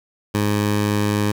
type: tone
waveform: 15% pulse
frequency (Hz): 103.83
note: G#2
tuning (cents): 0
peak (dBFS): -11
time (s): 0.34-1.32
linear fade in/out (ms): 10
effects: 7-bit